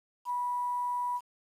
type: tone with quantisation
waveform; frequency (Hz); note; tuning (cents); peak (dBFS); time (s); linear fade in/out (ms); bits
sine; 979; B5; -15; -29; 0.25-1.21; 50; 9
effects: resampled to 32000 Hz